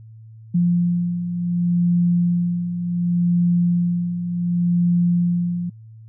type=beating tone pair; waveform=sine; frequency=173.8 / 174.48 Hz; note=F3 / F3; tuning=-8 / -1 cents; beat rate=0.68 Hz; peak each=-24 / -17 dBFS; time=0.54-5.7 s; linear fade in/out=10 ms; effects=added 111 Hz sine -39 dBFS peak until 6.08 s